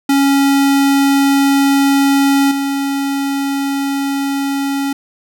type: tone with level steps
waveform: square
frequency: 277.2 Hz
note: C#4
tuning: in tune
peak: -10 / -16 dBFS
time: 0.09-4.93 s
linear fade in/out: 5 ms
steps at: 2.51 s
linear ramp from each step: 5 ms
effects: none